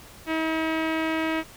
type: tone with low-pass filter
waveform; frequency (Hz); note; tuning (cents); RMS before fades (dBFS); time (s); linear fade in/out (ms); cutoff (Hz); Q
sawtooth; 320; D#4; +49; -26; 0.26-1.44; 50; 2400; 2.2
effects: pink hiss -47 dBFS RMS until 1.56 s